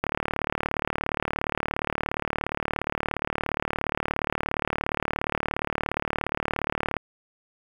click train, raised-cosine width 0.5 ms, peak -10 dBFS, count 258, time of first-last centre 0.04-6.967 s, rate 37.1 Hz, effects 7-bit

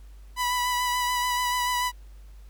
sawtooth tone with vibrato, 987.8 Hz, B5, in tune, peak -20 dBFS, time 0.36-1.92 s, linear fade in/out 50 ms, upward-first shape sine, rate 6.9 Hz, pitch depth 20 cents each way, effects added 50 Hz sine -43 dBFS peak until 2.49 s + pink hiss -62 dBFS RMS until 2.49 s

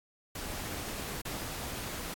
pink noise with dropouts, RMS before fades -39 dBFS, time 0.35-2.14 s, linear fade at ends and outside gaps 5 ms, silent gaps 1.218-1.251 s, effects AAC 64 kbps

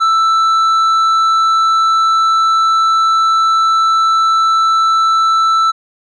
triangle tone with tanh clipping, 1324 Hz, E6, 7 cents sharp, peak -10 dBFS, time 0-5.72 s, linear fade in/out 20 ms, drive 11 dB, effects none

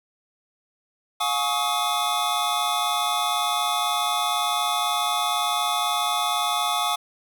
square tone cluster, 713 / 837 / 1114 / 1269 / 3483 Hz, F5 / G#5 / C#6 / D#6 / A7, +36 / +13 / +8 / +34 / -18 cents, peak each -29 dBFS, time 1.2-6.96 s, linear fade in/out 10 ms, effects none

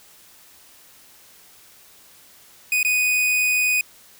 45% pulse tone with dropouts, 2486 Hz, D#7, 2 cents flat, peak -17 dBFS, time 2.72-3.81 s, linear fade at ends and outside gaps 2 ms, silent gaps 2.83-2.848 s, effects white hiss -50 dBFS RMS until 4.19 s

